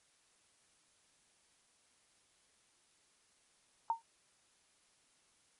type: tone with exponential decay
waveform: sine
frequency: 914 Hz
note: A#5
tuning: 34 cents flat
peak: -26 dBFS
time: 3.9-4.02 s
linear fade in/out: 1 ms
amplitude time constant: 24 ms
effects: white hiss -71 dBFS RMS until 5.59 s + MP3 48 kbps